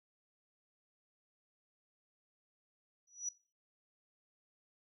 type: tone with exponential growth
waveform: sine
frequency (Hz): 5870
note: F#8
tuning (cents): -15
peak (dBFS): -32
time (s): 3.07-3.29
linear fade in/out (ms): 5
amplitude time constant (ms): 47
effects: noise-tail reverb RT60 0.3 s tail -17 dB re dry + tanh soft clip ceiling -28 dBFS